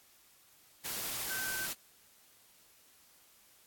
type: tone in noise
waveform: sine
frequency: 1539 Hz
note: G6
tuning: 32 cents flat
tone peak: -37 dBFS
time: 1.29-1.67 s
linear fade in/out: 20 ms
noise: white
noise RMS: -38 dBFS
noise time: 0.84-1.74 s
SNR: -2 dB
effects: white hiss -63 dBFS RMS until 3.66 s + AAC 64 kbps